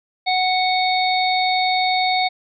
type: harmonic tone with a mistuned harmonic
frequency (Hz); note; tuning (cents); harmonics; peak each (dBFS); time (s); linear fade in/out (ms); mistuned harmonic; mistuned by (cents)
740; F#5; 0; 1 / 3 / 5 / 6; -18 / -23 / -25 / -26; 0.26-2.29; 20; 6; -27
effects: none